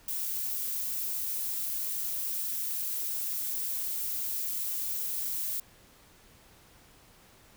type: noise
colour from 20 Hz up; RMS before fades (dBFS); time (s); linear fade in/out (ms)
violet; -33; 0.08-5.6; 2
effects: pink hiss -58 dBFS RMS until 7.56 s